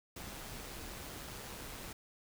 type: noise with amplitude modulation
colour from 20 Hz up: pink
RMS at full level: -45 dBFS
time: 0.16-1.93 s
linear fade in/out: 5 ms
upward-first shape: sine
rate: 137 Hz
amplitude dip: 30%
effects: none